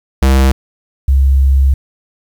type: tone pair in turn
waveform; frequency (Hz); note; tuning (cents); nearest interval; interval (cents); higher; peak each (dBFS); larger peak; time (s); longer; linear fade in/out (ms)
square / sine; 66.5 / 67.58; C2 / C#2; +29 / -43; unison; 28; second; -7 / -6; second; 0.22-0.52 / 1.08-1.74; second; 5
effects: 7-bit